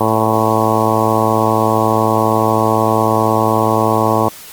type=harmonic tone; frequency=110 Hz; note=A2; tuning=in tune; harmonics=1 / 2 / 3 / 4 / 5 / 6 / 7 / 8 / 9 / 10; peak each=-20 / -20 / -20 / -20 / -20 / -20 / -20 / -20 / -20 / -20 dBFS; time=0-4.29 s; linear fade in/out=10 ms; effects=white hiss -35 dBFS RMS until 4.52 s + Opus 24 kbps